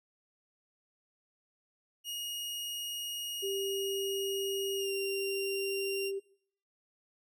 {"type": "tone with pitch glide", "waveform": "sawtooth", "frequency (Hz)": [2872, 2774], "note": ["F7", "F7"], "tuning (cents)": [48, -12], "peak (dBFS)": -33, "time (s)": [2.04, 6.12], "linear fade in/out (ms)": 50, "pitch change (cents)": -60, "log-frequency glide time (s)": [4.77, 4.91]}
{"type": "tone", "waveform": "sine", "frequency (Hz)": 392, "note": "G4", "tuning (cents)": 0, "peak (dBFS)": -33, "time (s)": [3.42, 6.2], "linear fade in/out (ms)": 20}
{"effects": ["noise-tail reverb RT60 0.6 s tail -21 dB re dry"]}